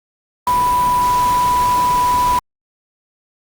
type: tone in noise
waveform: sine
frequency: 987.8 Hz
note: B5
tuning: in tune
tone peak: -12 dBFS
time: 0.47-2.39 s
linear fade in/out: 2 ms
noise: pink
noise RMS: -26 dBFS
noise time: 0.47-2.39 s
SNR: +11 dB
effects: Opus 48 kbps